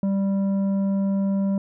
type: tone with tanh clipping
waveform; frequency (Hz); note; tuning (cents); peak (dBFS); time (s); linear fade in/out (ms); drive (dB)
triangle; 196.1; G3; +1; -21; 0.03-1.58; 2; 12
effects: none